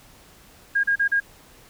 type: tone bursts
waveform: sine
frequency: 1626 Hz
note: G#6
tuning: 37 cents flat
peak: -17 dBFS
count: 4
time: 0.75-1.202 s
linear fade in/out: 10 ms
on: 86 ms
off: 36 ms
effects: pink hiss -51 dBFS RMS until 1.69 s